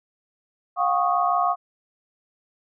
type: tone cluster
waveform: sine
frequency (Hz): 710 / 776 / 1103 / 1243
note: F5 / G5 / C#6 / D#6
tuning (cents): +28 / -18 / -9 / -2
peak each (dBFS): -22 / -28 / -23 / -26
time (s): 0.76-1.56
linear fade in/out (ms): 50
effects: none